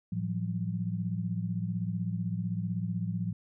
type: tone cluster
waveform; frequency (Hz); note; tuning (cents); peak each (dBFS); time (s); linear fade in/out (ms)
sine; 110.3 / 171.5 / 187.3; A2 / F3 / F#3; +5 / -31 / +21; -34 / -33 / -36; 0.12-3.33; 5
effects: none